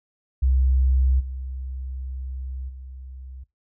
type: tone with level steps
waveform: sine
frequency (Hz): 65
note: C2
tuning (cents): -11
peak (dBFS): -16 / -29 / -36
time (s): 0.42-3.44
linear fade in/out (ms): 10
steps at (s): 1.19 / 2.68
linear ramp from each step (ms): 20
effects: noise-tail reverb RT60 0.2 s tail -21 dB re dry